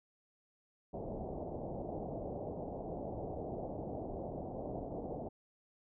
white low-pass noise, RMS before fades -42 dBFS, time 0.93-5.29 s, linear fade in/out 10 ms, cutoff 740 Hz, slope 48 dB/octave, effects none

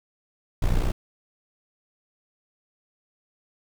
brown noise with amplitude modulation, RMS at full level -19 dBFS, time 0.62-0.92 s, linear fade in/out 5 ms, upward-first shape sine, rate 60.8 Hz, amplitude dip 70%, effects none

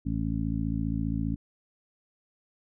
harmonic tone, 55 Hz, A1, in tune, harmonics 1 / 2 / 3 / 4 / 5, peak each -33 / -33 / -33 / -33 / -33 dBFS, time 0.05-1.36 s, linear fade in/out 20 ms, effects none

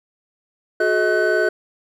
triangle tone cluster, 365.9 / 427.4 / 633 / 1505 Hz, F#4 / G#4 / D#5 / F#6, -19 / +50 / +30 / +29 cents, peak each -19 dBFS, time 0.8-1.49 s, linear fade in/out 5 ms, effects none

